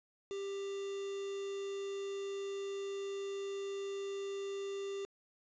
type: tone with quantisation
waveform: triangle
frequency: 395.4 Hz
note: G4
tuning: 15 cents sharp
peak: -36 dBFS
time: 0.31-5.05 s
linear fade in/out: 0 ms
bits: 8
effects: resampled to 16000 Hz